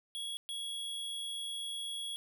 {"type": "tone bursts at uneven times", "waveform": "square", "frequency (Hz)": 3336, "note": "G#7", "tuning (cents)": 7, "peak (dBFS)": -38, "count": 2, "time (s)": [[0.15, 0.37], [0.49, 2.16]], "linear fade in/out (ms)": 0, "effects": []}